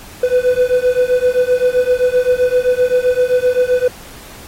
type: beating tone pair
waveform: triangle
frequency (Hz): 495.7 / 503.4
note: B4 / B4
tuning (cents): +6 / +33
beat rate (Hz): 7.7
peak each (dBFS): -12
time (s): 0.23-3.88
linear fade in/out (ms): 5
effects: pink hiss -37 dBFS RMS until 4.47 s + AAC 48 kbps